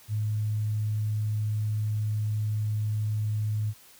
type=tone; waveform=sine; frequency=106.8 Hz; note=G#2; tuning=49 cents sharp; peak=-25 dBFS; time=0.08-3.74 s; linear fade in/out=50 ms; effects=white hiss -54 dBFS RMS until 3.99 s